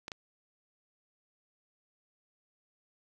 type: clicks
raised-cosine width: 0.2 ms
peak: -22 dBFS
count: 2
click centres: 0.081 / 0.118 s
effects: none